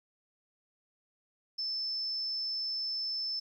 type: tone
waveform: sine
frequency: 5274 Hz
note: E8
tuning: in tune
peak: -32 dBFS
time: 1.58-3.4 s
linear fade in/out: 10 ms
effects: 11-bit